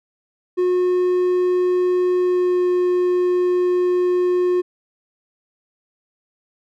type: tone with pitch glide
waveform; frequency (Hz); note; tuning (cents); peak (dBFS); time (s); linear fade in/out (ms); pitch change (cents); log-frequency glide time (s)
triangle; 361.8 to 359.5; F#4 to F#4; -39 to -50; -13; 0.57-4.62; 20; -11; 2.19-2.63
effects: none